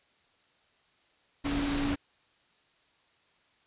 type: tone in noise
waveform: sine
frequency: 283.5 Hz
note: C#4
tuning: 39 cents sharp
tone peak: -29 dBFS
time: 1.44-1.96 s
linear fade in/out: 20 ms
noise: pink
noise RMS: -33 dBFS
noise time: 1.44-1.96 s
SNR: +1 dB
effects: white hiss -67 dBFS RMS until 3.66 s + resampled to 8000 Hz